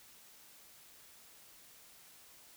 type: silence
effects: white hiss -59 dBFS RMS until 2.56 s

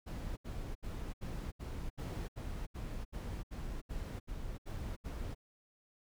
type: noise bursts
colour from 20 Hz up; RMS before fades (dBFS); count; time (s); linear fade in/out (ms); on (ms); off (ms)
brown; -41; 14; 0.06-5.349; 20; 310; 73
effects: none

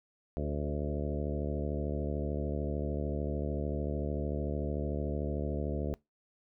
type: harmonic tone with a mistuned harmonic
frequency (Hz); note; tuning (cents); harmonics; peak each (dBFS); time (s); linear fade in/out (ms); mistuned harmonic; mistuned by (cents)
73.42; D2; 0; 1 / 2 / 3 / 4 / 5 / 6 / 7 / 8 / 9; -35 / -38 / -40 / -41 / -42 / -43 / -43 / -44 / -45; 0.37-5.94; 0; 6; -18
effects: noise-tail reverb RT60 0.2 s tail -23 dB re dry

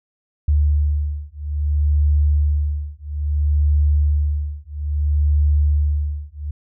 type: beating tone pair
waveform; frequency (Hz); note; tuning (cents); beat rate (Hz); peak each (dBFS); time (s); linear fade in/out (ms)
sine; 73.5 / 74.1; D2 / D2; +2 / +16; 0.6; -18; 0.48-6.51; 5
effects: none

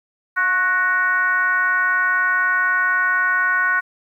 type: tone with frequency modulation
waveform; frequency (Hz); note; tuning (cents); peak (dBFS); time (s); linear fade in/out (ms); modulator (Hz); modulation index
sine; 1480; F#6; 0; -15; 0.36-3.81; 20; 384; 0.92
effects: 9-bit

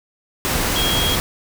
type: tone in noise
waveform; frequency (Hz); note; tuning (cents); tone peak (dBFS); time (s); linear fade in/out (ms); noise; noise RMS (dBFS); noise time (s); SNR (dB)
sine; 3271; G#7; -27; -20; 0.76-1.15; 0; pink; -20; 0.45-1.2; -3
effects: none

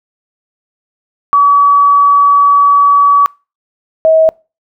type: tone pair in turn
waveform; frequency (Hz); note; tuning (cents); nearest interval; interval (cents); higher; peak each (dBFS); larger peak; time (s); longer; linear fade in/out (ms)
sine; 1140 / 639.8; C#6 / D#5; +48 / +48; minor seventh; 1000; first; -4; neither; 1.33-3.26 / 4.05-4.29; first; 0
effects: noise-tail reverb RT60 0.3 s tail -25 dB re dry

